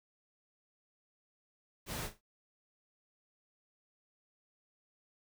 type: noise with echo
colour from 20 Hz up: pink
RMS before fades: -40 dBFS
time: 1.86-2.1 s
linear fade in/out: 50 ms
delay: 38 ms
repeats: 3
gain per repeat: -11 dB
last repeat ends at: 2.214 s
effects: none